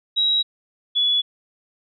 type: tone pair in turn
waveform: sine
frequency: 3851 / 3409 Hz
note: B7 / G#7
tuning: -44 / +45 cents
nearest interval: major second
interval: 211 cents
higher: first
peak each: -16 dBFS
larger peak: neither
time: 0.16-0.43 / 0.95-1.22 s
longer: neither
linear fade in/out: 20 ms
effects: none